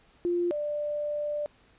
sine tone pair in turn, 349.2 / 591.7 Hz, F4 / D5, 0 / +13 cents, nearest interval major sixth, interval 913 cents, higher second, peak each -24 / -28 dBFS, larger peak first, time 0.25-0.51 / 0.51-1.46 s, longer second, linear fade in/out 0 ms, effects pink hiss -61 dBFS RMS until 1.78 s + resampled to 8000 Hz

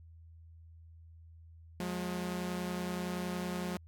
sawtooth tone pair together, 179.31 / 210 Hz, F3 / G#3, +46 / +19 cents, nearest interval minor third, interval 273 cents, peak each -32 / -37 dBFS, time 1.8-3.77 s, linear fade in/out 0 ms, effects added 82 Hz sine -52 dBFS peak until 3.87 s

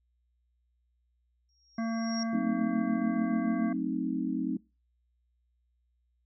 sine tone with exponential growth, 5588 Hz, F8, in tune, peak -33 dBFS, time 1.49-2.23 s, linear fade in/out 1 ms, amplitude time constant 160 ms
harmonic tone, 227 Hz, A#3, 46 cents flat, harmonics 1 / 3 / 5 / 7 / 9, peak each -29 / -39 / -43 / -46 / -48 dBFS, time 1.78-3.73 s, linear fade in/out 5 ms
sine chord, F# diminished seventh, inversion none, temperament equal, 185 / 220 / 261.6 / 311.1 Hz, F#3 / A3 / C4 / Eb4, 0 / 0 / 0 / 0 cents, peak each -36 / -36 / -32 / -34 dBFS, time 2.33-4.57 s, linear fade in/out 5 ms
effects noise-tail reverb RT60 0.3 s tail -25 dB re dry + added 60 Hz sine -70 dBFS peak until 6.25 s

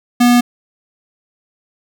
square tone, 242.8 Hz, B3, 29 cents flat, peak -8 dBFS, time 0.2-0.41 s, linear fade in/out 10 ms, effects none

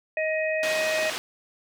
harmonic tone, 628 Hz, D#5, 16 cents sharp, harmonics 1 / 3 / 4, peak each -25 / -30 / -31 dBFS, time 0.17-1.1 s, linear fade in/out 2 ms
white band-pass noise, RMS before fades -32 dBFS, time 0.63-1.18 s, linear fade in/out 0 ms, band 220 to 4600 Hz, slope 12 dB/octave
effects none

